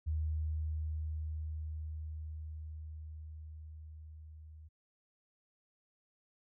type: tone with level ramp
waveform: sine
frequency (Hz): 77.78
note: D#2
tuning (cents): 0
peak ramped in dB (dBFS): -31 to -50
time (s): 0.06-4.69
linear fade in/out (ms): 20
effects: none